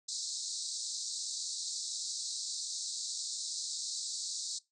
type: band-pass noise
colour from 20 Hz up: pink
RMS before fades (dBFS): -39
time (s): 0.08-4.59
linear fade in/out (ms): 10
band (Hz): 3900 to 8400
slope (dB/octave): 96
effects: noise-tail reverb RT60 0.2 s tail -21 dB re dry